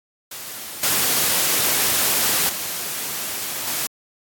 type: noise with level steps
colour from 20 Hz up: white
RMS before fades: -33 / -19 / -27 / -24 dBFS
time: 0.31-3.87 s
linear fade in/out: 5 ms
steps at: 0.83 / 2.49 / 3.67 s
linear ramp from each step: 5 ms
effects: high-pass 100 Hz 12 dB/octave + AAC 64 kbps